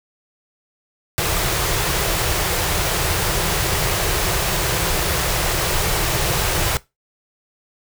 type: band-stop noise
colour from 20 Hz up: pink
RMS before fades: -20 dBFS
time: 1.18-6.77 s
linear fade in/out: 0 ms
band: 190 to 310 Hz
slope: 96 dB/octave
effects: noise-tail reverb RT60 0.2 s tail -19 dB re dry